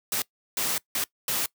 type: noise bursts at uneven times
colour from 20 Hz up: white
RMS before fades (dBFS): -27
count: 4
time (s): 0.12-0.22 / 0.57-0.78 / 0.95-1.04 / 1.28-1.46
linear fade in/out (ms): 2
effects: noise-tail reverb RT60 0.1 s tail -22 dB re dry + high-pass 100 Hz 12 dB/octave